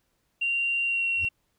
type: tone with pitch glide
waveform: sine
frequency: 2767 to 2738 Hz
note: F7 to F7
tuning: -17 to -35 cents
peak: -23 dBFS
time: 0.41-1.29 s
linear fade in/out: 10 ms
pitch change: -18 cents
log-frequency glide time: 0.84-1.05 s
type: tone with exponential growth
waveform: triangle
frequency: 88.6 Hz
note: F2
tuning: 25 cents sharp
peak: -28 dBFS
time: 1.13-1.25 s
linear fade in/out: 0 ms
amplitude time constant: 25 ms
effects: tanh soft clip ceiling -16 dBFS + pink hiss -73 dBFS RMS until 1.58 s